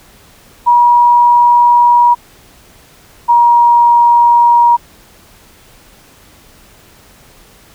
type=tone pair in turn; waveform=sine; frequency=960 / 949.5 Hz; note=B5 / A#5; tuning=-49 / +32 cents; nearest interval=unison; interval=19 cents; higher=first; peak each=-4 dBFS; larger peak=neither; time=0.66-2.15 / 3.28-4.77 s; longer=neither; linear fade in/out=20 ms; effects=pink hiss -43 dBFS RMS until 7.74 s